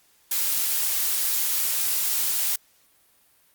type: noise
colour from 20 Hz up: blue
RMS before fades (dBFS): -24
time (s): 0.31-2.56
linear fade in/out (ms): 5
effects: white hiss -61 dBFS RMS until 3.54 s + Opus 48 kbps